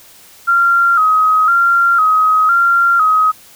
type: tone with vibrato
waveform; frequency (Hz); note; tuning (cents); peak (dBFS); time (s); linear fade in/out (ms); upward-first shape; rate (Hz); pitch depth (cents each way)
sine; 1322; E6; +5; -8; 0.47-3.32; 20; square; 0.99; 77
effects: white hiss -42 dBFS RMS until 3.55 s